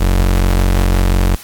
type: tone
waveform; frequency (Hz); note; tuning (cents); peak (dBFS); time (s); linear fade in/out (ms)
35% pulse; 45.58; F#1; -25; -8; 0-1.36; 10
effects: white hiss -36 dBFS RMS until 1.43 s + AAC 64 kbps